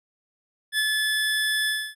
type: tone with ADSR envelope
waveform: 25% pulse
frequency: 1729 Hz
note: A6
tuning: 31 cents flat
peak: -16 dBFS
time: 0.72-1.95 s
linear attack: 63 ms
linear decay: 42 ms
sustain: -2 dB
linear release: 270 ms
effects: resampled to 32000 Hz